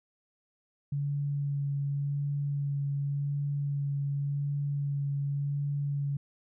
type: tone with vibrato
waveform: sine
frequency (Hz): 142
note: C#3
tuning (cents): +42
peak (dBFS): -28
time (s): 0.92-6.17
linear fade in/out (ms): 5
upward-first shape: sine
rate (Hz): 0.89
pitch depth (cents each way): 13
effects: none